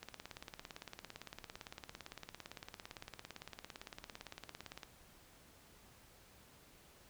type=click train; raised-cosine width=0.2 ms; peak=-29 dBFS; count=86; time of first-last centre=0.03-4.832 s; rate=17.7 Hz; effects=pink hiss -63 dBFS RMS until 7.09 s